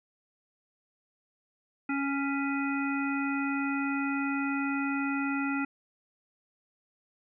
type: harmonic tone with a mistuned harmonic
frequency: 277.2 Hz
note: C#4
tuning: in tune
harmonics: 1 / 3 / 5 / 7 / 9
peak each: -29 / -39 / -35 / -40 / -38 dBFS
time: 1.89-5.65 s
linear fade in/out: 5 ms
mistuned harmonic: 7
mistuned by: +37 cents
effects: none